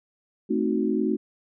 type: chord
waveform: sine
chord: A diminished seventh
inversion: none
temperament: equal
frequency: 220 / 261.6 / 311.1 / 370 Hz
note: A3 / C4 / Eb4 / Gb4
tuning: 0 / 0 / 0 / 0 cents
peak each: -26 / -28 / -27 / -27 dBFS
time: 0.49-1.17 s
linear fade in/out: 20 ms
effects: none